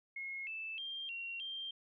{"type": "tone with pitch steps", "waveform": "sine", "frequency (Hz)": [2163, 2637, 3188, 2745, 3173], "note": ["C#7", "E7", "G7", "F7", "G7"], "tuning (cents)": [-43, 0, 28, -31, 20], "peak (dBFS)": -40, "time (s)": [0.16, 1.71], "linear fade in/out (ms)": 5, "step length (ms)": 310, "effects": []}